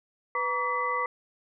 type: tone cluster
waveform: sine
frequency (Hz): 496.5 / 946 / 1142 / 2005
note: B4 / A#5 / D6 / B6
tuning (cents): +9 / +25 / -49 / +26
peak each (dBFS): -34 / -34 / -28 / -32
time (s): 0.35-1.06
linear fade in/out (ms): 2
effects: none